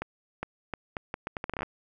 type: accelerating click train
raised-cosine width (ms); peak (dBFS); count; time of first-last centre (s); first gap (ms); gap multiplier
0.5; -17; 15; 0.02-1.631; 410; 0.75
effects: none